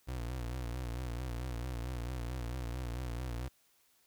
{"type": "tone with vibrato", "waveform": "30% pulse", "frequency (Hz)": 61, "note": "B1", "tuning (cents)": -21, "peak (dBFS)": -34, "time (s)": [0.07, 3.49], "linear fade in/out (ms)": 20, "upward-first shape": "sine", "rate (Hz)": 4.5, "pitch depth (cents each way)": 99, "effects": ["white hiss -70 dBFS RMS until 4.06 s"]}